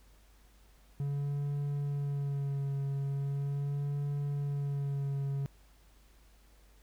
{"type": "tone with vibrato", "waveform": "triangle", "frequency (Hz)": 141, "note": "C#3", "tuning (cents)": 30, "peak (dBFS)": -29, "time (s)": [1, 5.46], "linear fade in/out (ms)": 0, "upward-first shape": "sine", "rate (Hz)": 0.4, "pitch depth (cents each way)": 29, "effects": ["added 50 Hz sine -59 dBFS peak until 6.82 s", "pink hiss -66 dBFS RMS until 6.82 s"]}